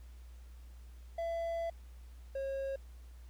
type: tone pair in turn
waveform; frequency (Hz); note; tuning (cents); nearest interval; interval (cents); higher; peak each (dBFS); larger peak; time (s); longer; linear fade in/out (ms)
triangle; 670 / 542.5; E5 / C#5; +28 / -37; major third; 365; first; -32 / -33; first; 1.18-1.7 / 2.35-2.76; first; 5
effects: added 60 Hz sine -49 dBFS peak until 3.29 s + pink hiss -67 dBFS RMS until 3.29 s